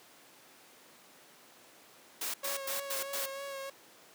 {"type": "noise bursts", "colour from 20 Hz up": "white", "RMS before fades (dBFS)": -36, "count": 5, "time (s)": [2.21, 3.26], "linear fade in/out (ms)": 5, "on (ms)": 130, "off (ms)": 100}
{"type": "tone with vibrato", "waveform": "sawtooth", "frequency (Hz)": 550, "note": "C#5", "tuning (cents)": -14, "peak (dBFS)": -35, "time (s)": [2.43, 3.7], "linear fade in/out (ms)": 5, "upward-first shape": "sine", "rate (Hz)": 3.2, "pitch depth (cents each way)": 26}
{"effects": ["pink hiss -57 dBFS RMS until 4.14 s", "high-pass 300 Hz 12 dB/octave"]}